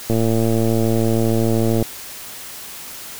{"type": "click train", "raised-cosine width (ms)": 2, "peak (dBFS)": -6, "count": 196, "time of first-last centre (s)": [0.1, 1.826], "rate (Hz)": 113, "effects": ["white hiss -34 dBFS RMS until 3.19 s"]}